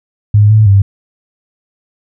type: tone with pitch steps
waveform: sine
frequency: 104.3 / 108.4 / 99 Hz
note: G#2 / A2 / G2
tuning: +8 / -25 / +18 cents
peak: -3 dBFS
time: 0.34-0.82 s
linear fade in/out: 5 ms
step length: 160 ms
effects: none